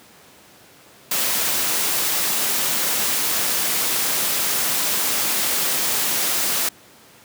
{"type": "noise", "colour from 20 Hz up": "white", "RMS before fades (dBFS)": -21, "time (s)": [1.11, 6.69], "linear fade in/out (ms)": 5, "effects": ["pink hiss -48 dBFS RMS until 7.24 s", "high-pass 150 Hz 12 dB/octave"]}